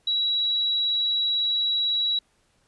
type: tone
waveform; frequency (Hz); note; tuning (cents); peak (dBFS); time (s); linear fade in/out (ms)
sine; 3894; B7; -25; -21; 0.07-2.19; 5
effects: pink hiss -66 dBFS RMS until 2.67 s + resampled to 24000 Hz